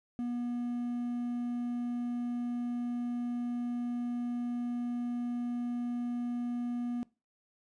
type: tone with quantisation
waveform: triangle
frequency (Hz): 241.5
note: B3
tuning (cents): -39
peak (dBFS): -30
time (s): 0.19-7.03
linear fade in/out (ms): 0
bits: 10
effects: noise-tail reverb RT60 0.3 s tail -22 dB re dry + resampled to 22050 Hz